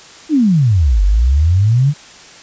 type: exponential two-way sweep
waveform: sine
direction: down then up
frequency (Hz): 331.3 to 46.25 to 152.8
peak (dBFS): -8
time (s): 0.29-1.94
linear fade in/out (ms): 50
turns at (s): 1.03
effects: white hiss -38 dBFS RMS until 2.42 s + resampled to 16000 Hz